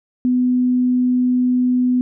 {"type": "tone", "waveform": "sine", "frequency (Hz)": 250, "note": "B3", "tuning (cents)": 21, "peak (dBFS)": -13, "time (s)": [0.25, 2.01], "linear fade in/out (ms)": 0, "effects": []}